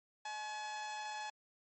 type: tone with amplitude modulation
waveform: sawtooth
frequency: 850 Hz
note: G#5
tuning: 40 cents sharp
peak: -35 dBFS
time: 0.25-1.3 s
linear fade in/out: 5 ms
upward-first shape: sine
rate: 232 Hz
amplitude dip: 40%
effects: MP3 32 kbps